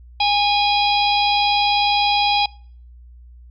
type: harmonic tone with a mistuned harmonic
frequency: 822 Hz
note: G#5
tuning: 18 cents flat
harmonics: 1 / 3 / 4 / 5 / 6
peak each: -17 / -22 / -23 / -24 / -25 dBFS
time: 0.2-2.46 s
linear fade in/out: 5 ms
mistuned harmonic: 5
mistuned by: -51 cents
effects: noise-tail reverb RT60 0.5 s tail -25 dB re dry + added 60 Hz sine -40 dBFS peak until 3.5 s